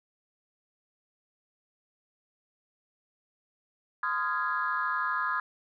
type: chord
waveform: sine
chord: F minor seventh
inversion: second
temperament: equal with one note detuned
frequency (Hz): 1026.2 / 1244.5 / 1396.9 / 1661.2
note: C6 / Eb6 / F6 / Ab6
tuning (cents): -34 / 0 / 0 / 0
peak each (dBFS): -32 / -31 / -34 / -32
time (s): 4.03-5.4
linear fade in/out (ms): 2
effects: tanh soft clip ceiling -18 dBFS